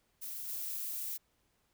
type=noise with level steps; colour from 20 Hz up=violet; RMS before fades=-42 / -39 dBFS; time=0.21-1.18 s; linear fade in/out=20 ms; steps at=0.47 s; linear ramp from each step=20 ms; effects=pink hiss -75 dBFS RMS until 1.73 s